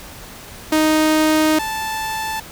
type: tone pair in turn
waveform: sawtooth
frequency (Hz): 311.1 / 878.9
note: D#4 / A5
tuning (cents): 0 / -2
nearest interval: octave + tritone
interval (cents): 1798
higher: second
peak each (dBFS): -9 / -18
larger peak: first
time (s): 0.72-1.59 / 1.59-2.4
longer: first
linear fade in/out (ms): 5
effects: pink hiss -37 dBFS RMS until 2.51 s